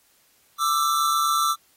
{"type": "tone pair together", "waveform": "square", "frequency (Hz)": [1180.3, 1328], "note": ["D6", "E6"], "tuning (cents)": [8, 12], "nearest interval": "major second", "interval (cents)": 204, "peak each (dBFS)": -23, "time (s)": [0.58, 1.56], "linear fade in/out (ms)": 50, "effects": ["white hiss -61 dBFS RMS until 1.76 s", "AAC 48 kbps"]}